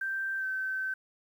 sine tone with pitch glide, 1567 to 1539.2 Hz, G6 to G6, -1 to -32 cents, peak -30 dBFS, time 0.01-0.94 s, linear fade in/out 5 ms, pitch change -31 cents, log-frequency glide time 0.38-0.45 s, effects 10-bit

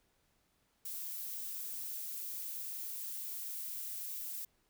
violet noise, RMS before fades -42 dBFS, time 0.85-4.45 s, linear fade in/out 5 ms, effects pink hiss -75 dBFS RMS until 4.69 s

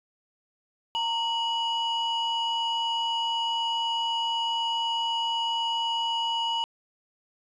sine tone pair together, 921 / 2924 Hz, A#5 / F#7, -21 / -21 cents, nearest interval octave + minor sixth, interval 2000 cents, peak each -26 dBFS, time 0.95-6.64 s, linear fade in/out 0 ms, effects tanh soft clip ceiling -21 dBFS

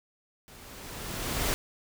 pink noise with level ramp, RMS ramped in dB -51 to -27 dBFS, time 0.48-1.54 s, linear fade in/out 0 ms, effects none

